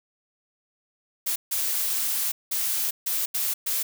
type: noise bursts at uneven times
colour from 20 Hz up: blue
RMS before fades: -26 dBFS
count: 6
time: 1.26-1.36 / 1.51-2.32 / 2.51-2.91 / 3.06-3.26 / 3.34-3.54 / 3.66-3.83 s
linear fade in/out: 10 ms
effects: none